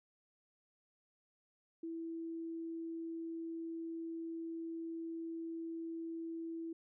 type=tone; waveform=sine; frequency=329.6 Hz; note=E4; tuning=in tune; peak=-40 dBFS; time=1.83-6.73 s; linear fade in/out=5 ms; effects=none